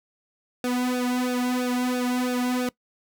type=tone with flanger; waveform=sawtooth; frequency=249.1 Hz; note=B3; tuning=15 cents sharp; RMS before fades=-25 dBFS; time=0.64-2.69 s; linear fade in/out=2 ms; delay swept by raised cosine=0.96 to 2.36 ms; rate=3 Hz; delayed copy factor=-0.95; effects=noise-tail reverb RT60 0.1 s tail -21 dB re dry